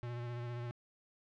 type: tone with vibrato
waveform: square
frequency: 120.2 Hz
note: B2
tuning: 46 cents flat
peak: -40 dBFS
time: 0.03-0.71 s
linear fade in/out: 0 ms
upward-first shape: sine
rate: 15 Hz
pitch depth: 25 cents each way
effects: low-pass 3000 Hz 12 dB/octave